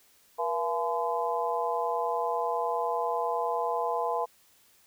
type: harmonic tone with a mistuned harmonic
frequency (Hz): 170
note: F3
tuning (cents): -46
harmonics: 3 / 4 / 5 / 6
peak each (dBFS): -32 / -32 / -32 / -32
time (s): 0.38-4.26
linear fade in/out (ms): 20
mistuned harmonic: 3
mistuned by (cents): -100
effects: white hiss -62 dBFS RMS until 4.86 s